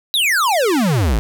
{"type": "exponential sweep", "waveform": "square", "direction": "down", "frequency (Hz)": [4004, 48.29], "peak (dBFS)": -14, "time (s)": [0.14, 1.19], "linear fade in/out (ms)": 0, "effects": []}